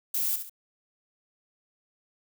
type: noise with echo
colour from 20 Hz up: violet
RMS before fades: -28 dBFS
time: 0.14-0.36 s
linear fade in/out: 5 ms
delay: 68 ms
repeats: 2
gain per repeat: -8 dB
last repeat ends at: 0.496 s
effects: none